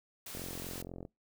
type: noise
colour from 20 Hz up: white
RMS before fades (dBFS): -45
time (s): 0.26-0.82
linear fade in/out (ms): 5
type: click train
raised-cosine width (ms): 2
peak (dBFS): -30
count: 32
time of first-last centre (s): 0.35-1.051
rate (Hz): 44.2
effects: noise-tail reverb RT60 0.2 s tail -25 dB re dry